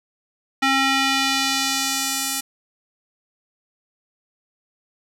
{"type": "tone with band-pass filter sweep", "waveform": "square", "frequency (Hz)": 270, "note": "C#4", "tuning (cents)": -45, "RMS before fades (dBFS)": -21, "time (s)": [0.62, 2.41], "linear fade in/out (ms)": 10, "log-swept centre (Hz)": [2100, 9300], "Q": 0.89, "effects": []}